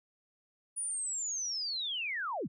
sine linear sweep, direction down, 9770 to 87.31 Hz, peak -33 dBFS, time 0.76-2.48 s, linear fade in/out 20 ms, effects none

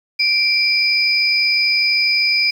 sine tone pair together, 2349 / 4964 Hz, D7 / D#8, 0 / -5 cents, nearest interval octave + minor second, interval 1295 cents, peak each -16 dBFS, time 0.19-2.51 s, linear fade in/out 10 ms, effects 7-bit

